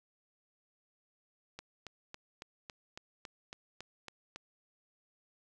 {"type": "click train", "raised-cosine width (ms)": 0.2, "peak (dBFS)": -27, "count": 11, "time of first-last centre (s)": [1.59, 4.36], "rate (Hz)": 3.61, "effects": []}